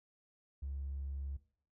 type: tone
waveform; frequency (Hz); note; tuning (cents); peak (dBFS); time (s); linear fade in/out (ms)
triangle; 69; C#2; -7; -35; 0.62-1.37; 10
effects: noise-tail reverb RT60 0.5 s tail -19 dB re dry + tanh soft clip ceiling -35 dBFS